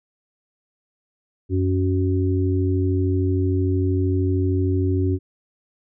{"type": "harmonic tone", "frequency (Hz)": 93.1, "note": "F#2", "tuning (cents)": 11, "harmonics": [1, 3, 4], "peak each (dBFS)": [-19, -24, -25], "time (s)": [1.49, 5.19], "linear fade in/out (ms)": 50, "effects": []}